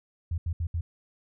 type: tone bursts at uneven times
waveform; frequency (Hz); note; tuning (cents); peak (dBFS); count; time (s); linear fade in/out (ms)
sine; 84; E2; +33; -26; 4; 0.31-0.38 / 0.46-0.53 / 0.6-0.67 / 0.74-0.81; 5
effects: none